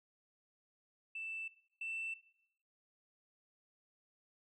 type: tone pair in turn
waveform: sine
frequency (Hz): 2654 / 2669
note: E7 / E7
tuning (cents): +11 / +21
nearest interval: unison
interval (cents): 10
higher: second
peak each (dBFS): -40 / -38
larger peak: second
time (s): 1.15-1.48 / 1.81-2.14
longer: neither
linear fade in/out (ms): 5
effects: noise-tail reverb RT60 0.8 s tail -18 dB re dry + tanh soft clip ceiling -35 dBFS